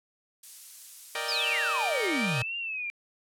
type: noise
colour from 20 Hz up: violet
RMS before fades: -40 dBFS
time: 0.43-2.07 s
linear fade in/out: 5 ms
type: chord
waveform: 10% pulse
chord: Eb major seventh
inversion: second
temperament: equal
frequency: 466.2 / 587.3 / 622.3 / 784 Hz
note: Bb4 / D5 / Eb5 / G5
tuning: 0 / 0 / 0 / 0 cents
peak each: -28 dBFS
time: 1.15-2.42 s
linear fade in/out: 2 ms
type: exponential sweep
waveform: sine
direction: down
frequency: 5380 to 111.5 Hz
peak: -28 dBFS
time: 1.28-2.43 s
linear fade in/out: 10 ms
type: tone with vibrato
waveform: sine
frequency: 2459 Hz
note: D#7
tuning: 21 cents flat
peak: -31 dBFS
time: 1.32-2.9 s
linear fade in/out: 0 ms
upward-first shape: triangle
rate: 1 Hz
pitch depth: 230 cents each way
effects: low-pass 10000 Hz 12 dB/octave